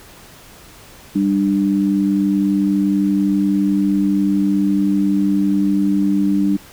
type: tone pair together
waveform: sine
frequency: 197 / 297.1 Hz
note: G3 / D4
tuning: +9 / +20 cents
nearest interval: perfect fifth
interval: 711 cents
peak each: -16 dBFS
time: 1.15-6.57 s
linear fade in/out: 10 ms
effects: pink hiss -42 dBFS RMS until 6.72 s